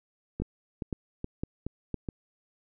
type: two click trains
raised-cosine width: 3 ms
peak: -18 / -20 dBFS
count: 4 / 5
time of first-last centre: 0.42-1.943 / 0.4-2.088 s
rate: 1.97 / 2.37 Hz
effects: none